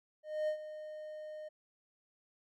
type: tone with ADSR envelope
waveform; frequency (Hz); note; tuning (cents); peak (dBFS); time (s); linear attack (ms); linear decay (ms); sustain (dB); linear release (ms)
triangle; 614; D#5; -23; -28; 0.23-1.49; 250; 89; -13; 13
effects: none